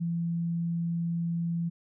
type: tone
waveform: sine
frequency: 169 Hz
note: E3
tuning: 43 cents sharp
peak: -27 dBFS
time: 0-1.7 s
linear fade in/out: 20 ms
effects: none